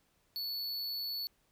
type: tone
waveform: square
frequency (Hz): 4435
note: C#8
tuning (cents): 0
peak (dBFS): -36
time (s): 0.36-1.27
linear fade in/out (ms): 0
effects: pink hiss -73 dBFS RMS until 1.51 s